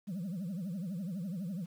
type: tone with vibrato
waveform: sine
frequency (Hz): 183.5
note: F#3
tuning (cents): -14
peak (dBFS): -33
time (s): 0.07-1.66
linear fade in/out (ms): 20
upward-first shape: triangle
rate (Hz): 12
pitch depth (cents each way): 260
effects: tanh soft clip ceiling -34 dBFS + 10-bit